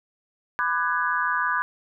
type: chord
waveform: sine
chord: G# half-diminished seventh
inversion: first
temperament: just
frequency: 996.7 / 1196.1 / 1495.1 / 1661.2 Hz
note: B5 / D6 / F#6 / G#6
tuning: +16 / +31 / +18 / 0 cents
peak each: -27 dBFS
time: 0.59-1.62 s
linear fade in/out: 0 ms
effects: none